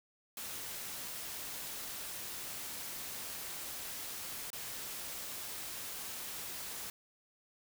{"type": "noise with dropouts", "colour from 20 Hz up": "white", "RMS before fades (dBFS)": -43, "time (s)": [0.37, 6.9], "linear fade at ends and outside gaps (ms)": 2, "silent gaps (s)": [4.503, 4.53], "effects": []}